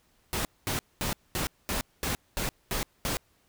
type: noise bursts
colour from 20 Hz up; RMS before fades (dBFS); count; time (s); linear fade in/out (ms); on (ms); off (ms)
pink; -30; 9; 0.33-3.17; 0; 120; 220
effects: pink hiss -67 dBFS RMS until 3.48 s